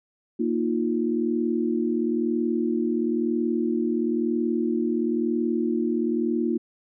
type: chord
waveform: sine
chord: Bb suspended fourth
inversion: none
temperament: equal with one note detuned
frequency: 233.1 / 311.1 / 352.1 Hz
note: Bb3 / Eb4 / F4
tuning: 0 / 0 / +14 cents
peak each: -25 / -27 / -26 dBFS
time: 0.39-6.58 s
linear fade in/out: 10 ms
effects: none